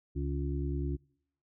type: harmonic tone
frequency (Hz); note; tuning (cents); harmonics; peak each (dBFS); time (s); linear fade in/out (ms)
70; C#2; +18; 1 / 2 / 4 / 5; -33 / -36 / -39 / -40; 0.15-0.97; 20
effects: noise-tail reverb RT60 0.7 s tail -25 dB re dry